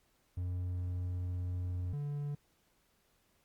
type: tone pair in turn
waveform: triangle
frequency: 89.8 / 144.91 Hz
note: F2 / D3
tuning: +49 / -23 cents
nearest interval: minor sixth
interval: 828 cents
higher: second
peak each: -32 / -33 dBFS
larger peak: first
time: 0.37-1.93 / 1.93-2.35 s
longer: first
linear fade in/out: 5 ms
effects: pink hiss -73 dBFS RMS until 3.44 s + Opus 48 kbps